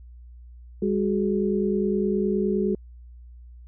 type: tone cluster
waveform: sine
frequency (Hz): 202.3 / 372.7 / 422.5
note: G#3 / F#4 / G#4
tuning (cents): -45 / +13 / +30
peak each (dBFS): -24 / -25 / -27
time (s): 0.82-2.75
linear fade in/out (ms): 5
effects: added 60 Hz sine -42 dBFS peak until 3.67 s